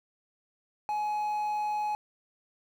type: tone with quantisation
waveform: triangle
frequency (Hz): 842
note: G#5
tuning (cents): +24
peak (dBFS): -26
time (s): 0.89-1.95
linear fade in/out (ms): 0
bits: 9
effects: none